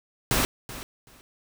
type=noise with echo; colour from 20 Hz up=pink; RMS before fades=-23 dBFS; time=0.31-0.45 s; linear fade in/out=0 ms; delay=380 ms; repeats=2; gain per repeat=-15 dB; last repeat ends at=1.21 s; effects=none